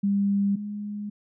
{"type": "tone pair in turn", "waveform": "sine", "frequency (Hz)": [200, 206.9], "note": ["G3", "G#3"], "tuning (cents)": [35, -6], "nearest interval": "minor second", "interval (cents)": 59, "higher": "second", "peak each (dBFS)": [-20, -30], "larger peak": "first", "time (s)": [[0.03, 0.56], [0.56, 1.1]], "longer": "second", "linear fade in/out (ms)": 10, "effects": []}